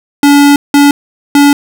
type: tone bursts at uneven times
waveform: square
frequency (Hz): 285.8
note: D4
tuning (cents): -47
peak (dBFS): -3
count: 3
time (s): 0.23-0.56 / 0.74-0.91 / 1.35-1.53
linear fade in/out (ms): 2
effects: none